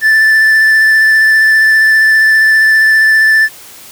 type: tone with vibrato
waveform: triangle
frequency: 1760 Hz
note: A6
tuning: in tune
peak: -3 dBFS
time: 0.01-3.49 s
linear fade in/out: 50 ms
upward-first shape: sine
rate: 15 Hz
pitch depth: 13 cents each way
effects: white hiss -34 dBFS RMS until 3.91 s